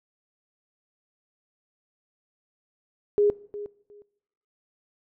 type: tone with echo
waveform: sine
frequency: 412.5 Hz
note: G#4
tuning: 12 cents flat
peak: -17 dBFS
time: 3.18-3.3 s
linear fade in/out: 0 ms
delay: 360 ms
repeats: 2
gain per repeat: -15 dB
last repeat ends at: 4.02 s
effects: noise-tail reverb RT60 0.8 s tail -21 dB re dry